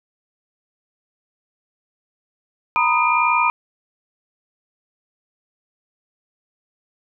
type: tone cluster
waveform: sine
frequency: 938 / 999 / 1243 / 2397 Hz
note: A#5 / B5 / D#6 / D7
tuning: +11 / +20 / -2 / +35 cents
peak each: -20 dBFS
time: 2.76-3.5 s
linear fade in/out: 0 ms
effects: none